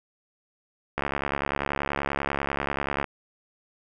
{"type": "click train", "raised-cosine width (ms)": 0.5, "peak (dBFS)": -11, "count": 146, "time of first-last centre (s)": [0.98, 3.043], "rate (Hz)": 70.3, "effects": []}